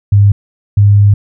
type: tone pair in turn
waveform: sine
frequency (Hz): 101.3 / 101.95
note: G#2 / G#2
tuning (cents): -43 / -32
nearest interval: unison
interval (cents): 11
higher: second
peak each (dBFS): -3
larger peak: neither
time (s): 0.12-0.32 / 0.77-1.14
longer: second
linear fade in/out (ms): 5
effects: none